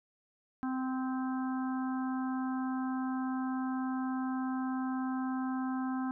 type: harmonic tone with a mistuned harmonic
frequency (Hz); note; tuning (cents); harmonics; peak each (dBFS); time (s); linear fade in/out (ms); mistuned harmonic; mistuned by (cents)
259.4; C4; -15; 1 / 3 / 4 / 5 / 6; -32 / -42 / -44 / -46 / -48; 0.63-6.11; 0; 6; +16
effects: none